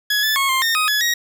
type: tone with pitch steps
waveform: 20% pulse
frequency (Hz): 1683 / 1740 / 1094 / 1055 / 1831 / 1254 / 1697 / 1888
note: G#6 / A6 / C#6 / C6 / A#6 / D#6 / G#6 / A#6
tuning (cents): +23 / -20 / -23 / +14 / -32 / +13 / +37 / +22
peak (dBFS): -11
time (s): 0.1-1.14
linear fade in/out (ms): 5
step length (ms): 130
effects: none